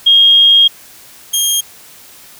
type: tone pair in turn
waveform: sine / 15% pulse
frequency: 3249 / 3230 Hz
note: G#7 / G#7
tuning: -39 / -49 cents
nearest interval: unison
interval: 10 cents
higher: first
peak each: -4 dBFS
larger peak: neither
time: 0.06-0.68 / 1.33-1.61 s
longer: first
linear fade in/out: 10 ms
effects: white hiss -39 dBFS RMS until 2.39 s